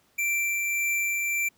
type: tone with tremolo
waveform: square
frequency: 2349 Hz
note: D7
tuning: in tune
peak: -24 dBFS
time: 0.18-1.49 s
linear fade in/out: 10 ms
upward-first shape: triangle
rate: 1.7 Hz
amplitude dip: 25%
effects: pink hiss -65 dBFS RMS until 1.57 s + high-pass 80 Hz 12 dB/octave